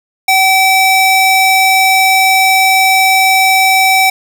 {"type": "ring-modulated tone", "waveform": "square", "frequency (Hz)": 1535, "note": "G6", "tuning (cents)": -37, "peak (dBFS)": -4, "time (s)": [0.28, 4.1], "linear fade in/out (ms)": 5, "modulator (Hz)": 773, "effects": []}